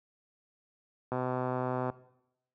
click train, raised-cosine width 1 ms, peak -19 dBFS, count 100, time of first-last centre 1.12-1.9 s, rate 127 Hz, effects noise-tail reverb RT60 0.8 s tail -18 dB re dry + high-pass 80 Hz 12 dB/octave

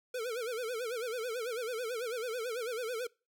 square tone with vibrato, 471.5 Hz, A#4, 20 cents sharp, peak -35 dBFS, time 0.14-3.07 s, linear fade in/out 5 ms, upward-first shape sine, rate 9.1 Hz, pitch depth 140 cents each way, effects noise-tail reverb RT60 0.3 s tail -24 dB re dry

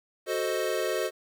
square chord, F# diminished seventh, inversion none, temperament equal, 370 / 440 / 523.3 / 622.3 Hz, F#4 / A4 / C5 / Eb5, 0 / 0 / 0 / 0 cents, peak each -33 dBFS, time 0.26-1.11 s, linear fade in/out 50 ms, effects 10-bit

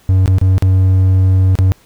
triangle tone with dropouts, 94 Hz, F#2, 28 cents sharp, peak -5 dBFS, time 0.09-1.72 s, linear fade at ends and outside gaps 0 ms, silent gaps 0.259-0.278 / 0.384-0.414 / 0.581-0.624 / 1.554-1.588 s, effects pink hiss -49 dBFS RMS until 1.85 s

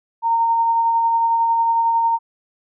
sine tone with tremolo, 920 Hz, A#5, 23 cents flat, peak -13 dBFS, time 0.22-2.19 s, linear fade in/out 50 ms, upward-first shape sine, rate 11 Hz, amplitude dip 25%, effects none

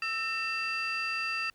sine tone cluster, 1319 / 1823 / 2681 / 4738 Hz, E6 / A#6 / E7 / D8, +1 / -39 / +29 / +14 cents, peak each -35 / -37 / -31 / -38 dBFS, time 0.02-1.5 s, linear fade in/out 2 ms, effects tanh soft clip ceiling -24 dBFS + pink hiss -68 dBFS RMS until 1.54 s

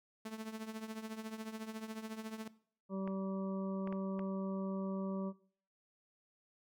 sawtooth tone with tremolo, 220 Hz, A3, in tune, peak -36 dBFS, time 0.25-2.48 s, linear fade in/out 5 ms, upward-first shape triangle, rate 14 Hz, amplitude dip 80%
harmonic tone, 192.6 Hz, G3, 30 cents flat, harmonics 1 / 2 / 3 / 5 / 6, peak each -38 / -45 / -45 / -52 / -52 dBFS, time 2.89-5.33 s, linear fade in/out 50 ms
clicks, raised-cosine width 0.5 ms, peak -32 dBFS, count 4, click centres 3.076 / 3.874 / 3.926 / 4.193 s
effects noise-tail reverb RT60 0.5 s tail -18 dB re dry

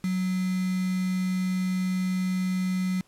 sine tone with quantisation, 185 Hz, F#3, in tune, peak -24 dBFS, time 0.04-3.01 s, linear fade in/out 2 ms, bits 6, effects pink hiss -62 dBFS RMS until 3.07 s + low-pass 12000 Hz 12 dB/octave

